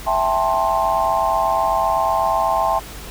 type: chord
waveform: sine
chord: A minor seventh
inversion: second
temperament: just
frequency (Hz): 660 / 792 / 880 / 1056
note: E5 / G5 / A5 / C6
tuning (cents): +2 / +18 / 0 / +16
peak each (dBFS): -21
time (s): 0.06-2.8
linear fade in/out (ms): 20
effects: added 49 Hz sine -36 dBFS peak until 3.1 s + pink hiss -36 dBFS RMS until 3.1 s